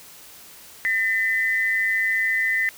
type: tone pair together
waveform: sine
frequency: 1807 / 2008 Hz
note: A6 / B6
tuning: +46 / +28 cents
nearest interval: major second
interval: 182 cents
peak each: -23 / -21 dBFS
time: 0.85-2.69 s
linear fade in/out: 0 ms
effects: white hiss -45 dBFS RMS until 2.77 s